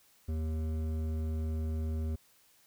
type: tone with hard clipping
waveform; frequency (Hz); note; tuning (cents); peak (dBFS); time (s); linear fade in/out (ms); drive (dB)
triangle; 78.9; D#2; +25; -33; 0.28-2.16; 10; 15
effects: white hiss -65 dBFS RMS until 2.66 s